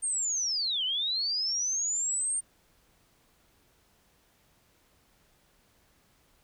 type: linear two-way sweep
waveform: sine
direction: down then up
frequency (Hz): 8840 to 2926 to 8840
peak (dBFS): -27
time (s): 0.02-2.41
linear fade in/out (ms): 20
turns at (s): 0.84
effects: pink hiss -66 dBFS RMS until 6.43 s